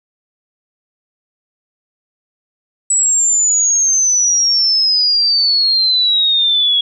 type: exponential sweep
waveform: sine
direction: down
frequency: 7890 to 3326 Hz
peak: -10 dBFS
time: 2.9-6.81 s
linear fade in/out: 5 ms
effects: none